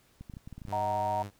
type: clicks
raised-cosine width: 5 ms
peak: -31 dBFS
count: 10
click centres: 0.21 / 0.298 / 0.338 / 0.369 / 0.475 / 0.527 / 0.58 / 0.618 / 0.652 / 0.684 s
type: tone with vibrato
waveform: sawtooth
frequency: 100.9 Hz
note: G#2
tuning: 49 cents flat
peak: -34 dBFS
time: 0.66-1.31 s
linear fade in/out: 50 ms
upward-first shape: sine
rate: 14 Hz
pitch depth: 29 cents each way
type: chord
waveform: sine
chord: D# minor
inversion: none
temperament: just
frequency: 622.3 / 746.7 / 933.4 Hz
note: D#5 / F#5 / A#5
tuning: 0 / +16 / +2 cents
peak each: -34 / -32 / -31 dBFS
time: 0.72-1.23 s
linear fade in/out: 10 ms
effects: pink hiss -65 dBFS RMS until 1.39 s